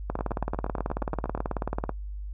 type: two click trains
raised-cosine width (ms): 1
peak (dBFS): -14 / -18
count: 34 / 11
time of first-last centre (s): 0.1-1.893 / 0.19-1.376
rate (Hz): 18.4 / 8.43
effects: noise-tail reverb RT60 0.1 s tail -20 dB re dry + added 50 Hz sine -33 dBFS peak until 2.33 s